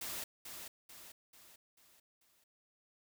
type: noise with echo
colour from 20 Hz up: white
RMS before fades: -42 dBFS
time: 0.01-0.24 s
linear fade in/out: 5 ms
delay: 440 ms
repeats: 5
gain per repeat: -6 dB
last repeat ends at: 2.44 s
effects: none